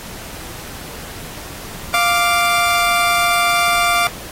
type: tone pair together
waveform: 20% pulse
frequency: 698.5 / 1174.7 Hz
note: F5 / D6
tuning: 0 / 0 cents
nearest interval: major sixth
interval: 900 cents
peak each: -11 dBFS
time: 1.94-4.07 s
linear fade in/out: 0 ms
effects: pink hiss -33 dBFS RMS until 4.31 s + AAC 48 kbps